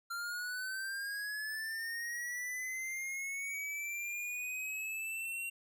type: linear sweep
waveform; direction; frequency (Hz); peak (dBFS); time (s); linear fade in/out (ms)
square; up; 1376 to 2754; -38; 0.1-5.5; 10
effects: none